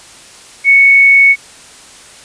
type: tone with frequency modulation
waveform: sine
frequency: 2217 Hz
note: C#7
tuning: in tune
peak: -3 dBFS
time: 0.64-1.36 s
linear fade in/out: 50 ms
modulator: 41.6 Hz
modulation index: 0.21
effects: white hiss -37 dBFS RMS until 2.24 s + resampled to 22050 Hz